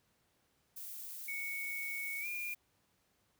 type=noise; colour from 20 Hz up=violet; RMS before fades=-46 dBFS; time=0.76-2.55 s; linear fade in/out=10 ms
type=tone with pitch glide; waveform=sine; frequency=2224 to 2411 Hz; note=C#7 to D7; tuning=+5 to +45 cents; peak=-38 dBFS; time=1.28-2.54 s; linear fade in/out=5 ms; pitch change=+140 cents; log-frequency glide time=2.2-2.27 s
effects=pink hiss -75 dBFS RMS until 3.39 s + high-pass 60 Hz 12 dB/octave